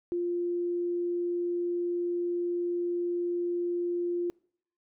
sine tone, 349.2 Hz, F4, in tune, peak -27 dBFS, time 0.12-4.3 s, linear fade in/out 0 ms, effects noise-tail reverb RT60 0.6 s tail -26 dB re dry

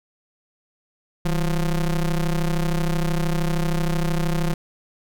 square ring-modulated tone, 88.8 Hz, F2, 29 cents sharp, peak -17 dBFS, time 1.25-4.54 s, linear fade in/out 5 ms, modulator 72.3 Hz, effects none

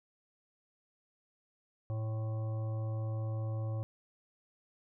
harmonic tone with a mistuned harmonic, 110 Hz, A2, in tune, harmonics 1 / 3 / 5 / 7 / 9 / 10, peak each -33 / -50 / -46 / -54 / -61 / -57 dBFS, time 1.9-3.83 s, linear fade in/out 0 ms, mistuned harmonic 9, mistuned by +43 cents, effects none

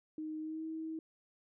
sine tone with pitch glide, 311.1 to 319.7 Hz, D#4 to D#4, 0 to +47 cents, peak -38 dBFS, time 0.18-0.99 s, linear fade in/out 2 ms, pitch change +47 cents, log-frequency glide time 0.4-0.64 s, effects none

